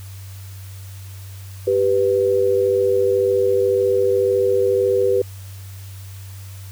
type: tone pair together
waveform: sine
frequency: 392 / 493.9 Hz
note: G4 / B4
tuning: 0 / 0 cents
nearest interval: major third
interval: 400 cents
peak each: -17 dBFS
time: 1.67-5.22 s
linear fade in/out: 5 ms
effects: added 96 Hz sine -33 dBFS peak until 6.71 s + white hiss -45 dBFS RMS until 6.71 s